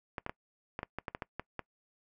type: clicks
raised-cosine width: 0.5 ms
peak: -21 dBFS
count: 11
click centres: 0.182 / 0.264 / 0.295 / 0.791 / 0.831 / 0.986 / 1.082 / 1.149 / 1.222 / 1.396 / 1.593 s
effects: noise-tail reverb RT60 0.1 s tail -23 dB re dry